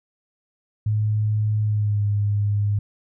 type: tone with pitch glide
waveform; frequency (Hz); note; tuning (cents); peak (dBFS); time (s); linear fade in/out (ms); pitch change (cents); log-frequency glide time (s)
sine; 106.8 to 102.81; G#2 to G#2; +49 to -17; -18; 0.86-2.79; 5; -66; 1.62-2.03
effects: none